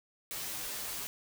white noise with comb filter, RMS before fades -39 dBFS, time 0.31-1.07 s, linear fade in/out 0 ms, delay 11 ms, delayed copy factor -0.8, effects none

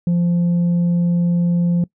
sine tone with tanh clipping, 173.4 Hz, F3, 12 cents flat, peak -14 dBFS, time 0.07-1.84 s, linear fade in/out 2 ms, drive 2 dB, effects noise-tail reverb RT60 0.1 s tail -22 dB re dry

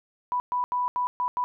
sine tone bursts at uneven times, 988 Hz, B5, in tune, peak -23 dBFS, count 6, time 0.32-0.4 / 0.52-0.64 / 0.72-0.88 / 0.96-1.07 / 1.2-1.28 / 1.37-1.44 s, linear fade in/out 0 ms, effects none

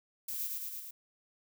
violet noise with echo, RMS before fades -38 dBFS, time 0.28-0.47 s, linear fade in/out 5 ms, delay 110 ms, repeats 4, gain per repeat -2 dB, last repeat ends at 0.91 s, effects none

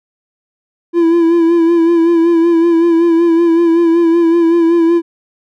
triangle tone with vibrato, 335.8 Hz, E4, 32 cents sharp, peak -5 dBFS, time 0.93-5.02 s, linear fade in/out 50 ms, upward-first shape sine, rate 5.3 Hz, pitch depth 42 cents each way, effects none

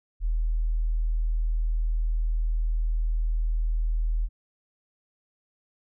sine tone, 40 Hz, D#1, 49 cents sharp, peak -22 dBFS, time 0.2-4.29 s, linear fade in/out 50 ms, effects none

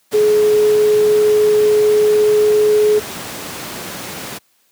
sine tone in noise, 423.2 Hz, G#4, 33 cents sharp, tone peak -9 dBFS, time 0.13-3 s, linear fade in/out 20 ms, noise pink, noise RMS -27 dBFS, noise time 0.11-4.39 s, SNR +15 dB, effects white hiss -59 dBFS RMS until 4.71 s + high-pass 150 Hz 12 dB/octave

